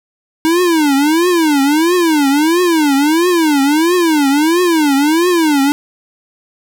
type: tone with vibrato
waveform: square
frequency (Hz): 314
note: D#4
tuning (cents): +16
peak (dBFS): -10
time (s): 0.45-5.72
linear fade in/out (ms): 0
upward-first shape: triangle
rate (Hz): 1.5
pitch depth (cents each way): 270
effects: none